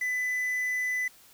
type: tone with quantisation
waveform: triangle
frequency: 2000 Hz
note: B6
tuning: 21 cents sharp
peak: -25 dBFS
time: 0.01-1.08 s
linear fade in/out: 5 ms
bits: 8
effects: white hiss -56 dBFS RMS until 1.33 s